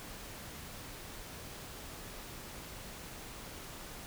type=silence; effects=pink hiss -47 dBFS RMS until 4.06 s